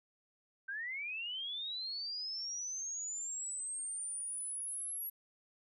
sine linear sweep, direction up, 1538 to 11480 Hz, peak -38 dBFS, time 0.68-5.1 s, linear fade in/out 10 ms, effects none

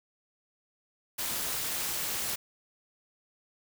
white noise with amplitude modulation, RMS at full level -30 dBFS, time 1.18-2.36 s, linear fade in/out 10 ms, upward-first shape sine, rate 280 Hz, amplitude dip 65%, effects none

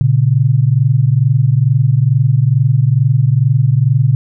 sine tone pair together, 117.73 / 140 Hz, A#2 / C#3, +18 / +18 cents, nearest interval minor third, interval 300 cents, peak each -11 dBFS, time 0.01-4.15 s, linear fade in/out 0 ms, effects none

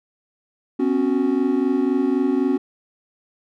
triangle chord, B suspended second, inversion none, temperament equal with one note detuned, 253.3 / 277.2 / 370 Hz, B3 / C#4 / F#4, +44 / 0 / 0 cents, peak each -20 / -18 / -21 dBFS, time 0.79-2.58 s, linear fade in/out 10 ms, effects none

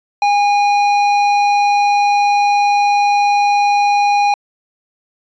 triangle tone with hard clipping, 817 Hz, G#5, 29 cents flat, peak -12 dBFS, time 0.22-4.34 s, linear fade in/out 2 ms, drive 14 dB, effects resampled to 16000 Hz

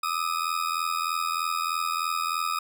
40% pulse ring-modulated tone, 1246 Hz, D#6, 2 cents sharp, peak -22 dBFS, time 0.03-2.59 s, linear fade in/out 5 ms, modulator 41.6 Hz, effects none

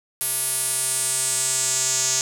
square tone with band-pass filter sweep, 130.6 Hz, C3, 3 cents flat, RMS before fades -23 dBFS, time 0.21-2.21 s, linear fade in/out 0 ms, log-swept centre 11000 to 6700 Hz, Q 4.2, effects 7-bit

